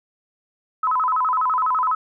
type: tone with vibrato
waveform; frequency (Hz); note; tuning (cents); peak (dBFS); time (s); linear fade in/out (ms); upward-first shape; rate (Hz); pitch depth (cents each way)
sine; 1137; C#6; +44; -17; 0.83-1.95; 5; square; 12; 210
effects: none